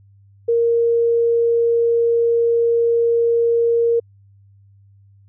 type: tone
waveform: sine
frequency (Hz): 466.2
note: A#4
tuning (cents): 0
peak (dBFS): -13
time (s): 0.48-4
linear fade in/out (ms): 10
effects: added 99 Hz sine -47 dBFS peak until 5.28 s